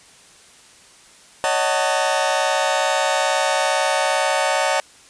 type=chord; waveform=sawtooth; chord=D# half-diminished seventh; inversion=third; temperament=just; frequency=560 / 622.3 / 746.7 / 896 Hz; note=C#5 / D#5 / F#5 / A5; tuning=+18 / 0 / +16 / +31 cents; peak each=-19 / -19 / -19 / -19 dBFS; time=1.44-4.8 s; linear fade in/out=0 ms; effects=white hiss -48 dBFS RMS until 5.09 s + resampled to 22050 Hz